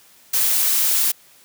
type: noise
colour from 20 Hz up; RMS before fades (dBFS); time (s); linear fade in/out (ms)
blue; -18; 0.33-1.12; 10
effects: white hiss -51 dBFS RMS until 1.44 s + high-pass 80 Hz 12 dB/octave